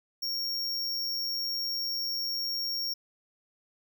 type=tone with amplitude modulation; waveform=square; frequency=5530 Hz; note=F8; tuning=18 cents flat; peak=-29 dBFS; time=0.22-2.94 s; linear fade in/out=10 ms; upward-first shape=sine; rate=261 Hz; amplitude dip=25%; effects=none